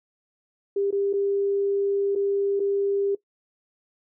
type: tone with dropouts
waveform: sine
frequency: 398.7 Hz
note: G4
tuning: 29 cents sharp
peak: -21 dBFS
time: 0.76-3.15 s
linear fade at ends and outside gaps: 5 ms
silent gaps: 0.908-0.925 / 1.13-1.136 / 2.152-2.158 / 2.596-2.601 s
effects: noise-tail reverb RT60 0.1 s tail -18 dB re dry